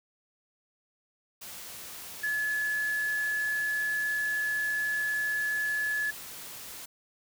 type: tone in noise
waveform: sine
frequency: 1711 Hz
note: A6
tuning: 49 cents flat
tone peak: -27 dBFS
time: 2.23-6.11 s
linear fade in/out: 10 ms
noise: white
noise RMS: -43 dBFS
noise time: 1.41-6.86 s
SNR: +13 dB
effects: none